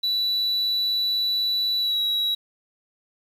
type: tone with pitch glide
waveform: sine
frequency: 3952 to 3877 Hz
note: B7 to B7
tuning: 0 to -33 cents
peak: -18 dBFS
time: 0.03-2.35 s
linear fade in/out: 10 ms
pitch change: -33 cents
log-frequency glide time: 1.79-1.99 s
effects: tanh soft clip ceiling -20 dBFS + 8-bit